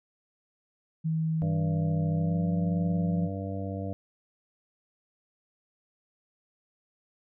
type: tone with pitch glide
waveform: sine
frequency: 160 to 172.48 Hz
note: D#3 to F3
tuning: +49 to -21 cents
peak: -25 dBFS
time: 1.04-3.28 s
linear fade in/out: 20 ms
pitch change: +130 cents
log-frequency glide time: 2.11-2.45 s
type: harmonic tone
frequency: 97 Hz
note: G2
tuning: 18 cents flat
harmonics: 1 / 2 / 3 / 5 / 6 / 7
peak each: -34 / -37 / -39 / -41 / -42 / -42 dBFS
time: 1.42-3.93 s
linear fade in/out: 0 ms
effects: none